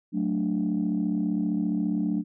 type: chord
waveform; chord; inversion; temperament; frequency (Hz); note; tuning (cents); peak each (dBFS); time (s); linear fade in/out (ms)
sine; D major; first; equal; 185 / 220 / 293.7; F#3 / A3 / D4; 0 / 0 / 0; -27; 0.12-2.24; 50
effects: tanh soft clip ceiling -17 dBFS